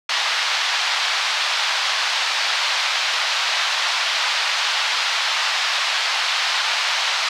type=band-pass noise; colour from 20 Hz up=white; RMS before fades=-21 dBFS; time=0.09-7.29 s; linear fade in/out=5 ms; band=760 to 4600 Hz; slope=24 dB/octave; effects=none